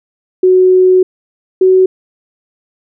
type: tone pair in turn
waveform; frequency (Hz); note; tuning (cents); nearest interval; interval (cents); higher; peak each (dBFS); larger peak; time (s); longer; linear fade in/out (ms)
sine; 370 / 374.1; F#4 / F#4; 0 / +19; unison; 19; second; -4; neither; 0.43-1.03 / 1.61-1.86; first; 5
effects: none